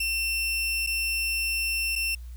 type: tone with dropouts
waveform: sawtooth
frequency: 2700 Hz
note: E7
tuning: 41 cents sharp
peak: -22 dBFS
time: 0-2.15 s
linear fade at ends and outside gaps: 5 ms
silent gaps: 0.865-0.871 / 1.955-1.959 s
effects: added 60 Hz sine -37 dBFS peak until 2.36 s + white hiss -60 dBFS RMS until 2.36 s